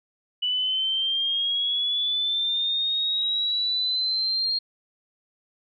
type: linear sweep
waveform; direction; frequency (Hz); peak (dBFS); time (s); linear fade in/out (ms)
sine; up; 2960 to 4235; -22; 0.42-4.59; 10
effects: none